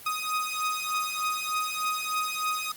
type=beating tone pair; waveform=sawtooth; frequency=1250 / 1253.3 Hz; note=D#6 / D#6; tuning=+8 / +12 cents; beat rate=3.3 Hz; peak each=-27 dBFS; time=0.06-2.72 s; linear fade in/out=5 ms; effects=white hiss -46 dBFS RMS until 2.76 s + Opus 32 kbps